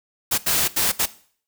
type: noise bursts at uneven times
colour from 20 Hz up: white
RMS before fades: -20 dBFS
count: 4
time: 0.31-0.38 / 0.46-0.68 / 0.76-0.92 / 0.99-1.06 s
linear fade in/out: 10 ms
effects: noise-tail reverb RT60 0.5 s tail -17 dB re dry